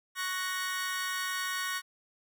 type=chord; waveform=sawtooth; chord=F# major; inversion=second; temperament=equal; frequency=1108.7 / 1480 / 1864.7 Hz; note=C#6 / F#6 / A#6; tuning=0 / 0 / 0 cents; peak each=-33 / -33 / -32 dBFS; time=0.15-1.82 s; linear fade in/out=50 ms; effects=none